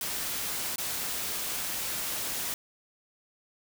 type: noise with dropouts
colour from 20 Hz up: white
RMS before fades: -33 dBFS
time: 0.01-2.54 s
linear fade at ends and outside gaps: 1 ms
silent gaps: 0.759-0.782 s
effects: none